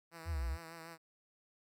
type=tone with vibrato; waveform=5% pulse; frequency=164.81 Hz; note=E3; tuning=in tune; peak=-37 dBFS; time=0.11-0.98 s; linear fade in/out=50 ms; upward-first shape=triangle; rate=6.7 Hz; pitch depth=45 cents each way
type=exponential two-way sweep; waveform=sine; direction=down then up; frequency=89.6 to 58.27 to 82.1 Hz; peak=-34 dBFS; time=0.25-0.58 s; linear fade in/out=50 ms; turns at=0.47 s
effects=none